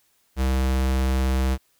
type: tone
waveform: square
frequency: 65.41 Hz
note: C2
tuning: in tune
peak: -20 dBFS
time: 0.36-1.58 s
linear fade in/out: 50 ms
effects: white hiss -65 dBFS RMS until 1.79 s